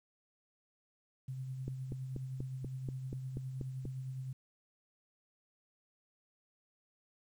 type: tone with tremolo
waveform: sine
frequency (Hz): 130.81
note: C3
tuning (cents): 0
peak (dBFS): -37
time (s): 1.28-4.33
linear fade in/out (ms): 5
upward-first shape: triangle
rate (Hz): 9.7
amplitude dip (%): 40
type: click train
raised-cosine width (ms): 3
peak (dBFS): -28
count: 10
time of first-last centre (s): 1.68-3.854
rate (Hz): 4.14
effects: 11-bit